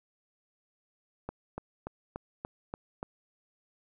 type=click train; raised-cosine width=1 ms; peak=-22 dBFS; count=7; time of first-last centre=1.29-3.029 s; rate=3.45 Hz; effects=none